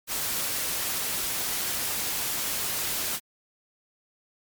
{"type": "noise", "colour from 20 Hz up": "white", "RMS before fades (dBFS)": -29, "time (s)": [0.07, 3.2], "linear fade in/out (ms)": 50, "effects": ["MP3 96 kbps"]}